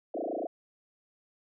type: tone with frequency modulation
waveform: sine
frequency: 495.6 Hz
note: B4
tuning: 6 cents sharp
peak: -31 dBFS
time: 0.14-0.47 s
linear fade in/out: 5 ms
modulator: 28 Hz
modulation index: 7.5
effects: none